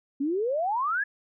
sine exponential sweep, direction up, 265.7 to 1739 Hz, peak -24 dBFS, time 0.2-1.04 s, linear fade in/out 10 ms, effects none

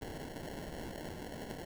white noise with sample-and-hold, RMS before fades -44 dBFS, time 0.01-1.65 s, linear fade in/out 10 ms, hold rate 1225 Hz, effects none

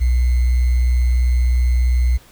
sine tone with sample-and-hold, 61.5 Hz, B1, 7 cents flat, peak -12 dBFS, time 0-2.18 s, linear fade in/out 20 ms, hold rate 2100 Hz, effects pink hiss -48 dBFS RMS until 2.31 s

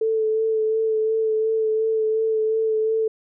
sine tone with vibrato, 440 Hz, A4, in tune, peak -18 dBFS, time 0.01-3.08 s, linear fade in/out 5 ms, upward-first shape sine, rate 2.8 Hz, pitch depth 19 cents each way, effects none

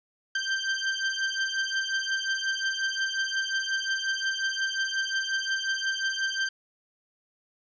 sawtooth beating tone pair, 1565 / 1570.6 Hz, G6 / G6, -3 / +3 cents, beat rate 5.6 Hz, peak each -26 dBFS, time 0.35-6.49 s, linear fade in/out 5 ms, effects resampled to 16000 Hz + 10-bit

